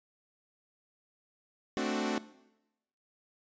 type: chord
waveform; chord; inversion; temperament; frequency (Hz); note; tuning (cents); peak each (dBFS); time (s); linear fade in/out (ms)
sawtooth; D dominant seventh; second; equal; 220 / 261.6 / 293.7 / 370; A3 / C4 / D4 / F#4; 0 / 0 / 0 / 0; -32; 1.77-2.18; 0
effects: noise-tail reverb RT60 0.9 s tail -18 dB re dry + resampled to 16000 Hz